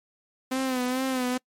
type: tone with vibrato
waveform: sawtooth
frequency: 256.5 Hz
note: C4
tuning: 34 cents flat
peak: -21 dBFS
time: 0.51-1.38 s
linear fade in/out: 10 ms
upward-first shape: sine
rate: 2.3 Hz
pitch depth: 54 cents each way
effects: noise-tail reverb RT60 0.1 s tail -26 dB re dry + MP3 64 kbps